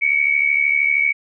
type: tone pair together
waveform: sine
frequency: 2217 / 2290 Hz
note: C#7 / D7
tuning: 0 / -44 cents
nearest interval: minor second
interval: 56 cents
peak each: -17 dBFS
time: 0.01-1.13 s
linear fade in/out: 20 ms
effects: none